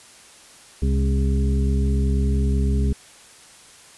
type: harmonic tone with a mistuned harmonic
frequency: 68.1 Hz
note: C#2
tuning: 30 cents flat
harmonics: 1 / 2 / 3 / 4 / 6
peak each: -18 / -26 / -26 / -32 / -32 dBFS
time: 0.82-2.93 s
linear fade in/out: 5 ms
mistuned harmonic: 2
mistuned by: -29 cents
effects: white hiss -47 dBFS RMS until 3.97 s + resampled to 24000 Hz